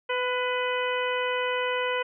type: harmonic tone with a mistuned harmonic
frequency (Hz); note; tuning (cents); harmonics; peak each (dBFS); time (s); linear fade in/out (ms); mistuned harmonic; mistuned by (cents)
500; B4; +21; 1 / 2 / 3 / 4 / 5 / 6; -28 / -31 / -33 / -34 / -35 / -36; 0.09-2.03; 10; 3; -25
effects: none